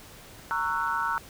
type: chord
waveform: sine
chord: F# dominant seventh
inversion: first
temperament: just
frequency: 925 / 1110 / 1332 / 1480 Hz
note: A#5 / C#6 / E6 / F#6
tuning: -14 / +2 / +18 / 0 cents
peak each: -30 / -33 / -30 / -31 dBFS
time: 0.51-1.18 s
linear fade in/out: 0 ms
effects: pink hiss -48 dBFS RMS until 1.29 s